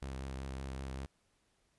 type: tone with vibrato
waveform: sawtooth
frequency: 66.6 Hz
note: C2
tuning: 31 cents sharp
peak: -36 dBFS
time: 0.02-1.06 s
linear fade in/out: 0 ms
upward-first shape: sine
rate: 5.3 Hz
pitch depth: 26 cents each way
effects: pink hiss -75 dBFS RMS until 1.78 s + resampled to 24000 Hz